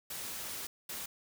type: noise bursts at uneven times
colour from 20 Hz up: white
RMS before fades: -41 dBFS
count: 2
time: 0.1-0.67 / 0.89-1.06 s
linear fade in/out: 5 ms
effects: none